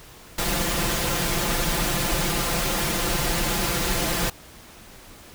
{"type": "noise with comb filter", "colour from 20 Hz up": "pink", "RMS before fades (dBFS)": -24, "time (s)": [0.38, 4.3], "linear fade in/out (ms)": 5, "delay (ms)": 5.8, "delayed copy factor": 0.8, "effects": ["pink hiss -46 dBFS RMS until 5.34 s"]}